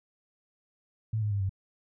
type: tone with pitch steps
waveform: sine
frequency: 110 / 105.15 / 100.52 / 96.09 Hz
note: A2 / G#2 / G2 / G2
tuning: 0 / +22 / +44 / -34 cents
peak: -26 dBFS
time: 1.13-1.494 s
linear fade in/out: 5 ms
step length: 91 ms
effects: none